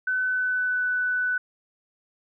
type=tone with pitch glide; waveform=sine; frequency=1511 to 1493.6 Hz; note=F#6 to F#6; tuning=+36 to +16 cents; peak=-22 dBFS; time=0.07-1.38 s; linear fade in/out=5 ms; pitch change=-20 cents; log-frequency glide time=0.23-0.84 s; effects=none